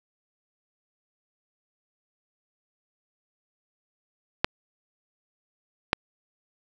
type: clicks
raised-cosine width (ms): 0.3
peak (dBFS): -3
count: 2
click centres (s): 4.445 / 5.931
effects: none